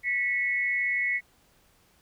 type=tone pair together; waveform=sine; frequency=1958.8 / 2197 Hz; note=B6 / C#7; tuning=-15 / -16 cents; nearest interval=major second; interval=199 cents; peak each=-27 dBFS; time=0.03-1.21 s; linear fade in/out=50 ms; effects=pink hiss -63 dBFS RMS until 2.01 s